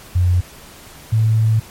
sine tone pair in turn, 89.4 / 110.72 Hz, F2 / A2, +41 / +11 cents, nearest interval major third, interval 370 cents, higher second, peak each -11 dBFS, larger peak neither, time 0.15-0.41 / 1.12-1.6 s, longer second, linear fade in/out 10 ms, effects pink hiss -40 dBFS RMS until 1.7 s + MP3 64 kbps

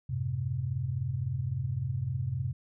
sine tone cluster, 90.8 / 106.8 / 130.5 Hz, F#2 / G#2 / C3, -32 / +49 / -4 cents, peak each -36 / -36 / -31 dBFS, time 0.09-2.53 s, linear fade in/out 10 ms, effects none

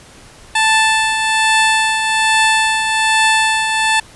15% pulse tone with tremolo, 880 Hz, A5, in tune, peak -3 dBFS, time 0.55-4 s, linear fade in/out 5 ms, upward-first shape triangle, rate 1.2 Hz, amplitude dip 50%, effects pink hiss -41 dBFS RMS until 4.15 s + resampled to 24000 Hz

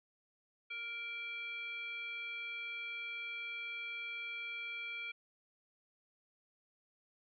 sine tone with frequency modulation, 2346 Hz, D7, 2 cents flat, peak -40 dBFS, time 0.7-5.12 s, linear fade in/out 10 ms, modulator 944 Hz, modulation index 0.66, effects none

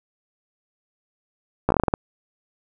slowing click train, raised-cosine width 1 ms, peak -4 dBFS, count 9, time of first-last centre 1.69-1.939 s, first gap 14 ms, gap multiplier 1.22, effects none

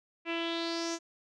sawtooth tone with low-pass filter sweep, 334.1 Hz, E4, 23 cents sharp, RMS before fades -34 dBFS, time 0.25-0.99 s, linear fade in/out 50 ms, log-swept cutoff 2500 to 6600 Hz, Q 4.8, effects none

